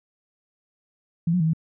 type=tone with pitch steps; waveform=sine; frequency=167.3 / 180.5 / 159.3 / 161.4 Hz; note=E3 / F#3 / D#3 / E3; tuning=+26 / -43 / +41 / -36 cents; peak=-18 dBFS; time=1.27-1.534 s; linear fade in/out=5 ms; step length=66 ms; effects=none